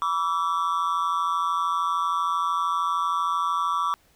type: tone with amplitude modulation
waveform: triangle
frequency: 1152 Hz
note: D6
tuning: 34 cents flat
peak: -16 dBFS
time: 0.02-3.94 s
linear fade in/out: 0 ms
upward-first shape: sine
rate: 173 Hz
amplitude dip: 95%
effects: pink hiss -61 dBFS RMS until 4.15 s